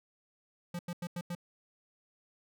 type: tone bursts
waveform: square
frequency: 174.61 Hz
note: F3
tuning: in tune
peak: -36 dBFS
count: 5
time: 0.74-1.351 s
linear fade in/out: 5 ms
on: 51 ms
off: 89 ms
effects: none